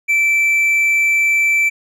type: tone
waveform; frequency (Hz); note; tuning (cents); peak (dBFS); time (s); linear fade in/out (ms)
triangle; 2329; D7; -15; -10; 0.08-1.7; 20
effects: none